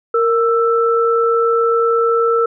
sine tone pair together, 463.4 / 1326 Hz, A#4 / E6, -10 / +10 cents, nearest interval octave + tritone, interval 1820 cents, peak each -13 / -16 dBFS, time 0.14-2.46 s, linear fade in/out 5 ms, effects none

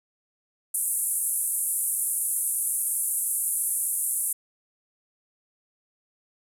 pink band-pass noise, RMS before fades -27 dBFS, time 0.74-4.33 s, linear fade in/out 5 ms, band 8900 to 12000 Hz, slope 48 dB/octave, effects none

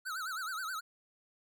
square tone with vibrato, 1396.9 Hz, F6, in tune, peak -37 dBFS, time 0.05-0.81 s, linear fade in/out 20 ms, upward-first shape sine, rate 9.4 Hz, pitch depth 180 cents each way, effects none

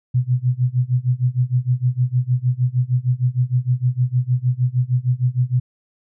sine tone with tremolo, 125.3 Hz, B2, 25 cents sharp, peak -12 dBFS, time 0.14-5.6 s, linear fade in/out 10 ms, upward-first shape sine, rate 6.5 Hz, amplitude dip 95%, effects none

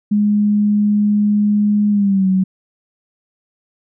sine tone with pitch glide, 207.7 to 188.27 Hz, G#3 to F#3, 0 to +30 cents, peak -11 dBFS, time 0.11-2.44 s, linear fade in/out 10 ms, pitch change -170 cents, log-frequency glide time 1.9-2.28 s, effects none

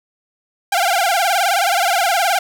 sawtooth tone with vibrato, 740 Hz, F#5, in tune, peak -10 dBFS, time 0.72-2.39 s, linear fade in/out 5 ms, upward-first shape sine, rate 19 Hz, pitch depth 160 cents each way, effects none

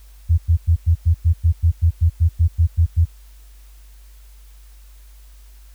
sine tone bursts, 83.4 Hz, E2, 21 cents sharp, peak -10 dBFS, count 15, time 0.29-3.055 s, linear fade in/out 20 ms, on 91 ms, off 100 ms, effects added 50 Hz sine -41 dBFS peak until 5.74 s + white hiss -55 dBFS RMS until 5.74 s

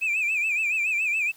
sine tone with vibrato, 2489 Hz, D#7, in tune, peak -20 dBFS, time 0.01-1.32 s, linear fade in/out 20 ms, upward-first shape sine, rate 7.1 Hz, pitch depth 110 cents each way, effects tanh soft clip ceiling -20 dBFS + white hiss -54 dBFS RMS until 1.36 s

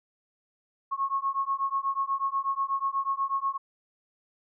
sine beating tone pair, 1089 / 1097.2 Hz, C#6 / C#6, -31 / -18 cents, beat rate 8.2 Hz, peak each -29 dBFS, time 0.91-3.58 s, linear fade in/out 20 ms, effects none

